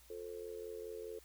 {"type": "tone with amplitude modulation", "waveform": "sine", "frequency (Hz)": 440, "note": "A4", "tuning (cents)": 0, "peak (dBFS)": -39, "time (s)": [0.1, 1.19], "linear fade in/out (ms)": 5, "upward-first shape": "sine", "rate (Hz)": 84.9, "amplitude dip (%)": 90, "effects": ["added 60 Hz sine -64 dBFS peak until 1.24 s", "white hiss -64 dBFS RMS until 1.24 s"]}